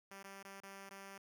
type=tone with dropouts; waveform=5% pulse; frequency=196 Hz; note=G3; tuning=in tune; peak=-39 dBFS; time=0.11-1.18 s; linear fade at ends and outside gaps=5 ms; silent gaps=0.23-0.241 / 0.429-0.448 / 0.604-0.632 / 0.893-0.908 s; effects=none